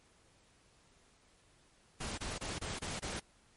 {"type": "noise bursts", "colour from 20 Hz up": "pink", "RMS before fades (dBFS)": -40, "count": 6, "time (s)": [2, 3.2], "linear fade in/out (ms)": 10, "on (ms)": 180, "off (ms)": 24, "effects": ["pink hiss -67 dBFS RMS until 3.56 s", "MP3 48 kbps"]}